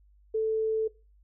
sine tone, 440 Hz, A4, in tune, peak -24 dBFS, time 0.34-0.88 s, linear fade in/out 10 ms, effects noise-tail reverb RT60 0.3 s tail -20 dB re dry + added 50 Hz sine -57 dBFS peak until 1.23 s

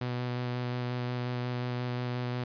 sawtooth tone with vibrato, 123.47 Hz, B2, in tune, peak -27 dBFS, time 0.01-2.44 s, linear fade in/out 5 ms, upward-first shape square, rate 5.6 Hz, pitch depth 9 cents each way, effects resampled to 11025 Hz

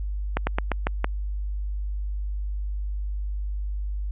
slowing click train, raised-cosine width 0.5 ms, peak -8 dBFS, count 6, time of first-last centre 0.37-1.044 s, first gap 100 ms, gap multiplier 1.15, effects added 50 Hz sine -26 dBFS peak until 4.11 s + resampled to 8000 Hz

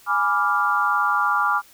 sine chord, G# diminished seventh, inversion none, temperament equal, 830.6 / 987.8 / 1174.7 / 1396.9 Hz, G#5 / B5 / D6 / F6, 0 / 0 / 0 / 0 cents, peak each -25 / -26 / -21 / -22 dBFS, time 0.06-1.62 s, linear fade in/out 50 ms, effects white hiss -51 dBFS RMS until 1.73 s

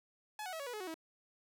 sawtooth tone with pitch steps, 851 / 740.8 / 644.9 / 561.5 / 488.8 / 425.5 / 370.4 / 322.5 Hz, G#5 / F#5 / E5 / C#5 / B4 / G#4 / F#4 / E4, +42 / +2 / -38 / +22 / -18 / +42 / +2 / -38 cents, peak -37 dBFS, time 0.39-0.942 s, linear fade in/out 2 ms, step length 69 ms, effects none

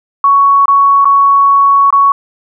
sine tone with dropouts, 1115 Hz, C#6, 10 cents sharp, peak -4 dBFS, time 0.24-2.12 s, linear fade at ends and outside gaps 2 ms, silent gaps 0.657-0.681 / 1.046-1.054 / 1.905-1.926 s, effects none

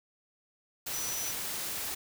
sine tone in noise, 5920 Hz, F#8, in tune, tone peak -36 dBFS, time 0.93-1.32 s, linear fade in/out 10 ms, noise white, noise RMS -36 dBFS, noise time 0.86-1.95 s, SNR -3 dB, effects none

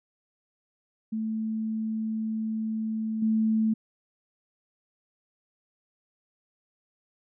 sine tone with level steps, 220 Hz, A3, in tune, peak -27 / -21 dBFS, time 1.12-3.74 s, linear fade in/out 10 ms, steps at 3.22 s, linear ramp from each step 5 ms, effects none

